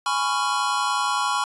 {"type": "chord", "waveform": "square", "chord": "C# dominant seventh", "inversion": "second", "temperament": "just", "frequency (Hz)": [831.5, 997.9, 1108.7, 1385.9], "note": ["G#5", "B5", "C#6", "E#6"], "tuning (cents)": [2, 18, 0, -14], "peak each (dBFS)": [-29, -27, -26, -29], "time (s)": [0.06, 1.44], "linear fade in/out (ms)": 2, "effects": ["resampled to 24000 Hz"]}